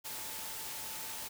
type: tone in noise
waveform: sine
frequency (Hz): 880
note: A5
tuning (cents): 0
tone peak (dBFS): -53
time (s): 0.04-1.29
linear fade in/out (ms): 20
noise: white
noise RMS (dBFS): -42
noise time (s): 0.04-1.29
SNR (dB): -14
effects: none